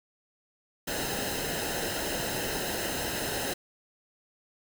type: noise with comb filter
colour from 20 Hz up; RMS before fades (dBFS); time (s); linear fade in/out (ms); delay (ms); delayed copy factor
pink; -32; 0.87-3.54; 10; 0.87; -0.7
effects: none